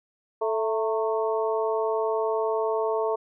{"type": "harmonic tone with a mistuned harmonic", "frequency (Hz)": 220, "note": "A3", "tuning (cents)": 0, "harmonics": [2, 3, 4, 5], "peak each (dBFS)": [-25, -29, -31, -33], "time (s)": [0.41, 3.16], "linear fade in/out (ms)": 10, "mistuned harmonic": 4, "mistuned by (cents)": 58, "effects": []}